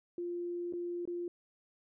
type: tone with dropouts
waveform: sine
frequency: 348.8 Hz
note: F4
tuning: 2 cents flat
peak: -35 dBFS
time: 0.18-1.28 s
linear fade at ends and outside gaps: 2 ms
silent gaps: 0.726-0.735 / 1.054-1.075 s
effects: none